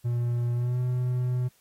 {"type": "tone with pitch glide", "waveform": "triangle", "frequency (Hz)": [120, 125.02], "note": ["B2", "B2"], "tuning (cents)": [-49, 22], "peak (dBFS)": -22, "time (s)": [0.04, 1.49], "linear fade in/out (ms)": 20, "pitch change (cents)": 71, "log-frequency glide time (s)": [0.54, 0.79], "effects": ["white hiss -64 dBFS RMS until 1.6 s", "AAC 48 kbps"]}